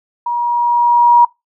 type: tone with level ramp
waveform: sine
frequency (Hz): 955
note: A#5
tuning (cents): +42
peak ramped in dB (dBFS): -15 to -3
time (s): 0.26-1.25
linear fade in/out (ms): 5
effects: noise-tail reverb RT60 0.2 s tail -23 dB re dry